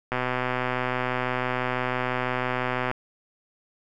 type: click train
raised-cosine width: 0.5 ms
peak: -11 dBFS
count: 353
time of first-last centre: 0.12-2.914 s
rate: 126 Hz
effects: none